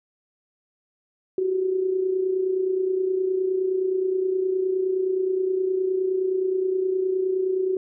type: tone with amplitude modulation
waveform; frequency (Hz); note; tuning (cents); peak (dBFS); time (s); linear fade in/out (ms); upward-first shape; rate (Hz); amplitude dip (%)
sine; 375.2; F#4; +24; -18; 1.38-7.77; 2; sine; 29.6; 55
effects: none